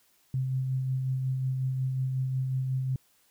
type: tone with tremolo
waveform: sine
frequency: 130.81 Hz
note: C3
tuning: in tune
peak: -25 dBFS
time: 0.34-2.96 s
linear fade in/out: 2 ms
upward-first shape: sine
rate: 5.5 Hz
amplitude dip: 30%
effects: white hiss -66 dBFS RMS until 3.3 s